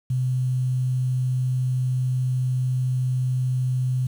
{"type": "tone with quantisation", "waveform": "sine", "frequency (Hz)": 127.6, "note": "C3", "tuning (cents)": -43, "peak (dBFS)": -20, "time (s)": [0.1, 4.07], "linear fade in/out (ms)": 5, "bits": 8, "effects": []}